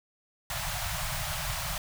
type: band-stop noise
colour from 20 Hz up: pink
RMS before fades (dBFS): -33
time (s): 0.5-1.78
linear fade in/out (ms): 2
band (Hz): 170 to 590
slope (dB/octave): 96
effects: none